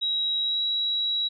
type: tone with pitch glide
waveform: sine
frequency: 3848 to 3881 Hz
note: B7 to B7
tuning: -46 to -31 cents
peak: -23 dBFS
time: 0.01-1.29 s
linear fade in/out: 20 ms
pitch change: +15 cents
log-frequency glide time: 0.4-0.62 s
effects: none